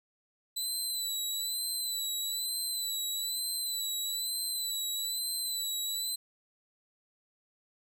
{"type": "tone with vibrato", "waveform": "20% pulse", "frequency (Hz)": 3985, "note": "B7", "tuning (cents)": 15, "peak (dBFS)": -26, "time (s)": [0.56, 6.16], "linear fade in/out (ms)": 10, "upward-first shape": "sine", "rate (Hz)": 1.1, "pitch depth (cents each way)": 47, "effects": []}